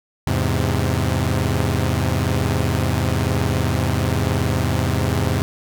sawtooth chord, E augmented, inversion none, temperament equal with one note detuned, 82.84 / 103.83 / 130.81 Hz, E2 / G#2 / B#2, +9 / 0 / 0 cents, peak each -18 dBFS, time 0.27-5.42 s, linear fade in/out 0 ms, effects none

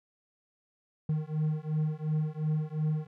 triangle beating tone pair, 153 / 155.8 Hz, D#3 / D#3, -29 / +3 cents, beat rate 2.8 Hz, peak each -29 / -29 dBFS, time 1.09-3.07 s, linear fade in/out 5 ms, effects none

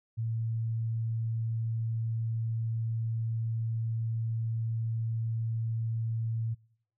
sine tone, 113.4 Hz, A#2, 47 cents flat, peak -29 dBFS, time 0.17-6.55 s, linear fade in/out 20 ms, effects noise-tail reverb RT60 0.7 s tail -26 dB re dry

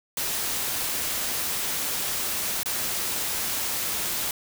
white noise with dropouts, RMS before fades -28 dBFS, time 0.17-4.31 s, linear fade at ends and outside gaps 2 ms, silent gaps 2.632-2.658 s, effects none

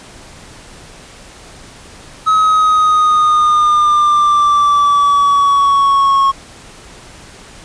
triangle exponential sweep, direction down, 1280 to 1091 Hz, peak -6 dBFS, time 2.26-6.32 s, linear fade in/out 20 ms, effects pink hiss -37 dBFS RMS until 7.64 s + resampled to 22050 Hz

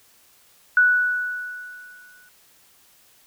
sine tone with exponential decay, 1477 Hz, F#6, 3 cents flat, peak -11 dBFS, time 0.77-2.29 s, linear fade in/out 2 ms, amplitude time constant 330 ms, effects white hiss -56 dBFS RMS until 3.26 s

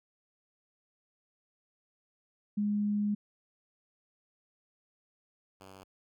sine / 5% pulse tone pair in turn, 207 / 95.57 Hz, G#3 / G2, -5 / -43 cents, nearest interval octave + minor second, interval 1338 cents, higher first, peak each -27 / -39 dBFS, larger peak first, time 2.57-3.15 / 5.6-5.84 s, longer first, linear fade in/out 10 ms, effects none

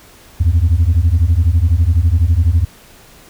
sine beating tone pair, 77.78 / 89.78 Hz, D#2 / F2, 0 / +48 cents, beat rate 12 Hz, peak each -10 dBFS, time 0.4-2.65 s, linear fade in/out 10 ms, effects tanh soft clip ceiling -6 dBFS + pink hiss -43 dBFS RMS until 3.29 s

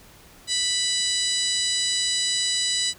harmonic tone, 987.8 Hz, B5, in tune, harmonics 2 / 3 / 4 / 5 / 6 / 7 / 8 / 9, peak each -33 / -31 / -25 / -29 / -35 / -35 / -29 / -34 dBFS, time 0.47-2.94 s, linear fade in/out 50 ms, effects pink hiss -50 dBFS RMS until 2.98 s

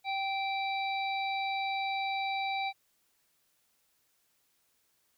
harmonic tone, 780 Hz, G5, 9 cents flat, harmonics 1 / 3 / 5 / 6, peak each -32 / -36 / -40 / -52 dBFS, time 0.04-2.73 s, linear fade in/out 50 ms, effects white hiss -73 dBFS RMS until 5.17 s

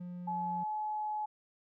triangle tone, 177.5 Hz, F3, 28 cents sharp, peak -38 dBFS, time 0-0.64 s, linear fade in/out 10 ms
sine tone with pitch glide, 856 to 850.1 Hz, A5 to G#5, -48 to +40 cents, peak -33 dBFS, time 0.27-1.26 s, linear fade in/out 10 ms, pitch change -12 cents, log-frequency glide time 0.57-1.1 s
effects none

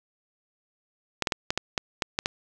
clicks, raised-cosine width 0.2 ms, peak -7 dBFS, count 9, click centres 1.223 / 1.272 / 1.322 / 1.505 / 1.576 / 1.778 / 2.022 / 2.189 / 2.259 s, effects none

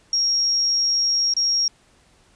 sine tone with dropouts, 5588 Hz, F8, in tune, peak -17 dBFS, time 0.13-1.68 s, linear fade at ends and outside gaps 2 ms, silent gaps 1.338-1.366 s, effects pink hiss -57 dBFS RMS until 2.35 s + resampled to 22050 Hz

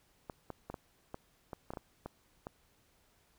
clicks, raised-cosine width 1 ms, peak -27 dBFS, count 11, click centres 0.298 / 0.503 / 0.7 / 0.742 / 1.144 / 1.532 / 1.705 / 1.736 / 1.772 / 2.06 / 2.469 s, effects pink hiss -70 dBFS RMS until 3.38 s

